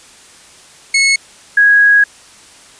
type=tone pair in turn; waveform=sawtooth / sine; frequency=2189 / 1655.1 Hz; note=C#7 / G#6; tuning=-22 / -6 cents; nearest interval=perfect fourth; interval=484 cents; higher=first; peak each=-5 dBFS; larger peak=neither; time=0.94-1.16 / 1.57-2.04 s; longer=second; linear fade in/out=5 ms; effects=white hiss -41 dBFS RMS until 2.79 s + resampled to 22050 Hz